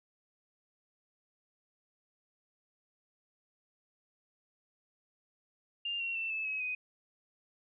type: tone with pitch steps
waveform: sine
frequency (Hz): 2800 / 2738 / 2677 / 2617 / 2559 / 2502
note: F7 / F7 / E7 / E7 / D#7 / D#7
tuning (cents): +4 / -35 / +26 / -13 / +48 / +9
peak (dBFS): -33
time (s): 5.85-6.75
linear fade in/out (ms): 5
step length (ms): 150
effects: none